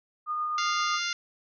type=tone with tremolo; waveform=sine; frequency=1224 Hz; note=D#6; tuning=29 cents flat; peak=-26 dBFS; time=0.26-1 s; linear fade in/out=50 ms; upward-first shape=triangle; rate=7.7 Hz; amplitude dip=25%
type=harmonic tone; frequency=698.5 Hz; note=F5; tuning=in tune; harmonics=2 / 3 / 4 / 5 / 6 / 7 / 8 / 9; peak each=-33 / -35 / -36 / -37 / -38 / -38 / -39 / -40 dBFS; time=0.58-1.13 s; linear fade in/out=2 ms
effects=none